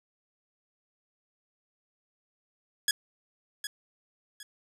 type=tone with echo; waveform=10% pulse; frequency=1674 Hz; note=G#6; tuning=13 cents sharp; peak=-14 dBFS; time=2.88-2.91 s; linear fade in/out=2 ms; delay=760 ms; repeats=2; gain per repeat=-10 dB; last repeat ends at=4.43 s; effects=none